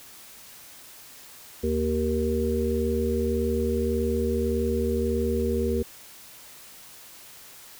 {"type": "harmonic tone with a mistuned harmonic", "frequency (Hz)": 77.4, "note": "D#2", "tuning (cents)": -9, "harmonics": [1, 3, 5, 6], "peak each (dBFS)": [-28, -28, -28, -28], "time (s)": [1.63, 5.83], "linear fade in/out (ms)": 10, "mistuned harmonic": 6, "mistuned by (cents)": 16, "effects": ["white hiss -47 dBFS RMS until 7.79 s"]}